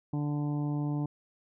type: harmonic tone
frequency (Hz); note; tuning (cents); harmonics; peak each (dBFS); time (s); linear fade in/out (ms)
146.83; D3; 0; 1 / 2 / 3 / 4 / 5 / 6 / 7; -30 / -33 / -48 / -49 / -47 / -47 / -53; 0.13-1.06; 5
effects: none